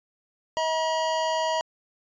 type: tone pair together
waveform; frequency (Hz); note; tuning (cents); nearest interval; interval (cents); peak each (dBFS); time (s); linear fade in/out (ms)
square; 638.4 / 958; D#5 / A#5; +44 / +47; perfect fifth; 703; -27; 0.57-1.61; 0
effects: resampled to 16000 Hz